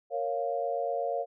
sine chord, Bb minor, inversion none, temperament equal, 466.2 / 554.4 / 698.5 Hz, Bb4 / Db5 / F5, 0 / 0 / 0 cents, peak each -34 / -32 / -32 dBFS, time 0.1-1.26 s, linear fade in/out 50 ms, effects none

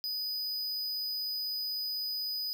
square tone, 4978 Hz, D#8, in tune, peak -33 dBFS, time 0.04-2.53 s, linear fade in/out 0 ms, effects none

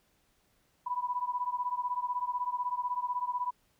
sine beating tone pair, 980 / 996 Hz, B5 / B5, -14 / +14 cents, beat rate 16 Hz, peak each -33 / -34 dBFS, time 0.86-3.51 s, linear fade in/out 10 ms, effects pink hiss -71 dBFS RMS until 3.79 s

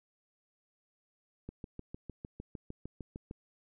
click train, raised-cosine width 3 ms, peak -29 dBFS, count 13, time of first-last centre 1.49-3.311 s, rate 6.59 Hz, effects none

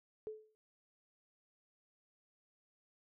sine tone with exponential decay, 432.7 Hz, A4, 29 cents flat, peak -37 dBFS, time 0.27-0.55 s, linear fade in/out 0 ms, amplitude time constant 59 ms, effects noise-tail reverb RT60 0.1 s tail -21 dB re dry

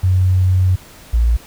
sine tone pair in turn, 92.5 / 57.82 Hz, F#2 / A#1, 0 / -13 cents, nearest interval minor sixth, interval 813 cents, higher first, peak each -10 dBFS, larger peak neither, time 0.03-0.76 / 1.13-1.37 s, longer first, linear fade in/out 10 ms, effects pink hiss -41 dBFS RMS until 1.46 s

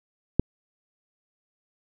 click, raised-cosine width 3 ms, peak -5 dBFS, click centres 0.396 s, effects none

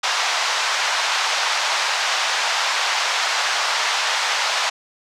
pink band-pass noise, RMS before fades -21 dBFS, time 0.03-4.7 s, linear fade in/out 10 ms, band 770 to 6200 Hz, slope 24 dB/octave, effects none

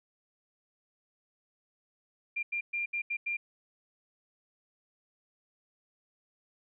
sine tone bursts at uneven times, 2391 Hz, D7, 30 cents sharp, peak -30 dBFS, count 6, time 2.36-2.43 / 2.52-2.61 / 2.73-2.86 / 2.93-3.02 / 3.1-3.17 / 3.26-3.37 s, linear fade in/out 10 ms, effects none

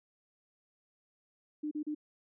sine tone bursts, 301.2 Hz, D4, 44 cents sharp, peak -33 dBFS, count 3, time 1.63-1.949 s, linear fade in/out 10 ms, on 83 ms, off 35 ms, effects none

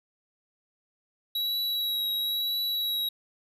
square tone with vibrato, 3883 Hz, B7, 30 cents flat, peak -27 dBFS, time 1.35-3.09 s, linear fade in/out 5 ms, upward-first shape triangle, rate 0.99 Hz, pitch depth 23 cents each way, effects none

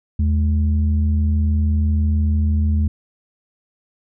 sine tone pair together, 79.7 / 212.8 Hz, D#2 / G#3, +42 / +42 cents, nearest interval octave + perfect fourth, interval 1700 cents, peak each -14 / -23 dBFS, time 0.19-2.88 s, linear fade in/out 5 ms, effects tanh soft clip ceiling -7 dBFS

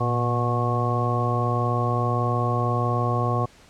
harmonic tone with a mistuned harmonic, 121.6 Hz, B2, 26 cents flat, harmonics 1 / 2 / 3 / 4 / 5 / 6 / 7 / 9, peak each -23 / -32 / -32 / -31 / -33 / -30 / -37 / -27 dBFS, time 0-3.46 s, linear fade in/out 10 ms, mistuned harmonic 1, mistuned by -67 cents, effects pink hiss -52 dBFS RMS until 3.69 s + low-pass 8000 Hz 12 dB/octave

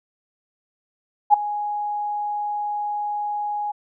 sine tone with ADSR envelope, 830.6 Hz, G#5, in tune, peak -6 dBFS, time 1.3-3.72 s, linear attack 37 ms, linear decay 7 ms, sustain -17 dB, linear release 12 ms, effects none

